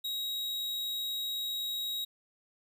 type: tone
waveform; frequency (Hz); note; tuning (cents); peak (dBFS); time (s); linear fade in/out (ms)
45% pulse; 3811; A#7; +38; -33; 0.04-2.05; 10
effects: none